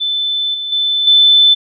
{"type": "tone with level steps", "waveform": "sine", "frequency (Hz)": 3520, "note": "A7", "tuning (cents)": 0, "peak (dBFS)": [-14, -19, -12, -5], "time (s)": [0, 1.55], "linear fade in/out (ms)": 20, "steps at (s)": [0.54, 0.72, 1.07], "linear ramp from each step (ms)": 5, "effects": []}